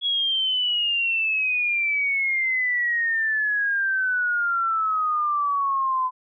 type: exponential sweep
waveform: sine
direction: down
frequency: 3360 to 1014 Hz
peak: -20 dBFS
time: 0.01-6.11 s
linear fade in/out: 50 ms
effects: none